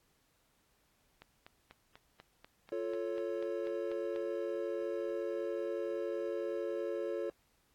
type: click train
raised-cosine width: 0.3 ms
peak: -35 dBFS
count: 13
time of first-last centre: 1.22-4.161 s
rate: 4.08 Hz
type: chord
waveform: triangle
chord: F augmented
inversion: none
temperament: equal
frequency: 349.2 / 440 / 554.4 Hz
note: F4 / A4 / C#5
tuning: 0 / 0 / 0 cents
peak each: -37 dBFS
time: 2.72-7.3 s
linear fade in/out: 2 ms
effects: pink hiss -73 dBFS RMS until 7.74 s + AAC 64 kbps